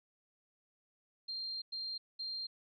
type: tone bursts at uneven times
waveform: sine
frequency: 4186 Hz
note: C8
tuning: in tune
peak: -38 dBFS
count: 3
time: 1.28-1.62 / 1.72-1.98 / 2.19-2.47 s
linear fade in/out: 10 ms
effects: none